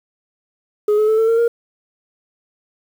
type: tone with pitch steps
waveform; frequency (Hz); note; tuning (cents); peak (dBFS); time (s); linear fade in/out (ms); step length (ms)
sine; 419 / 428.3 / 437.8 / 447.5 / 457.5 / 467.6; G#4 / A4 / A4 / A4 / A#4 / A#4; +15 / -47 / -9 / +29 / -32 / +5; -9; 0.88-1.48; 5; 100
effects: tanh soft clip ceiling -11 dBFS + 7-bit